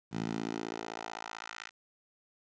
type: tone with high-pass filter sweep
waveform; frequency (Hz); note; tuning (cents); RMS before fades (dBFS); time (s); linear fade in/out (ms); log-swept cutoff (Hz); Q
10% pulse; 55.7; A1; +22; -39; 0.11-1.71; 50; 150 to 1800; 1.5
effects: resampled to 16000 Hz + 10-bit